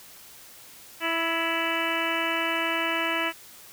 harmonic tone with a mistuned harmonic, 329.6 Hz, E4, in tune, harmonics 1 / 2 / 3 / 4 / 5 / 6 / 7 / 8 / 9, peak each -33 / -33 / -33 / -33 / -33 / -33 / -33 / -33 / -33 dBFS, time 1-3.33 s, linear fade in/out 50 ms, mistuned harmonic 5, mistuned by +29 cents, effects white hiss -48 dBFS RMS until 3.72 s

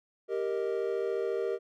triangle chord, Eb major, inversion first, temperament equal, 392 / 466.2 / 622.3 Hz, G4 / Bb4 / Eb5, 0 / 0 / 0 cents, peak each -30 / -30 / -36 dBFS, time 0.28-1.59 s, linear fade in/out 50 ms, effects none

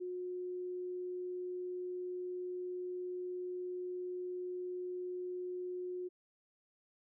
sine tone, 361.7 Hz, F#4, 39 cents flat, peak -38 dBFS, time 0-6.09 s, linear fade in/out 20 ms, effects none

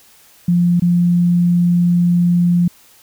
sine tone with dropouts, 174.61 Hz, F3, in tune, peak -10 dBFS, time 0.48-2.68 s, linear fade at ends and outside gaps 5 ms, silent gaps 0.798-0.82 s, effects white hiss -48 dBFS RMS until 3.02 s

